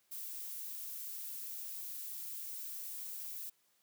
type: noise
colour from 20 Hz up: violet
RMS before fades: -44 dBFS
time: 0.11-3.5 s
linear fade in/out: 10 ms
effects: white hiss -74 dBFS RMS until 3.82 s + high-pass 100 Hz 12 dB/octave